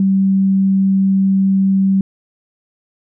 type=tone; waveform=sine; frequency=193.2 Hz; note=G3; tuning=25 cents flat; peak=-10 dBFS; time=0-2.01 s; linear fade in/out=2 ms; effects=none